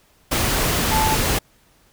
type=tone in noise; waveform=sine; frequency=874 Hz; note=A5; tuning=12 cents flat; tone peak=-19 dBFS; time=0.91-1.15 s; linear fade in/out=10 ms; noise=pink; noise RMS=-20 dBFS; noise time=0.31-1.39 s; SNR=-2 dB; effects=pink hiss -57 dBFS RMS until 1.92 s